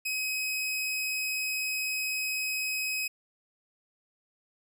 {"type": "tone", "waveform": "sawtooth", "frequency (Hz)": 2536, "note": "D#7", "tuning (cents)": 32, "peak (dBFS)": -26, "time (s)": [0.05, 3.08], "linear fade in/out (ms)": 10, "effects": []}